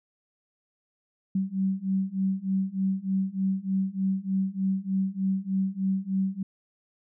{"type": "beating tone pair", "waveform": "sine", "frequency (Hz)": [190, 193.3], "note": ["F#3", "G3"], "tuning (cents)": [46, -24], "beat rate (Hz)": 3.3, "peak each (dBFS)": [-28, -27], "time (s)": [1.35, 6.43], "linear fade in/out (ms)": 5, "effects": []}